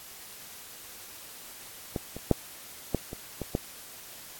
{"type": "clicks", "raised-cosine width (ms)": 2, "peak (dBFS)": [-16, -24, -6, -11, -23, -19, -12], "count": 7, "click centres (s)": [1.962, 2.166, 2.313, 2.947, 3.131, 3.417, 3.551], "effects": ["white hiss -46 dBFS RMS until 4.39 s", "AAC 64 kbps"]}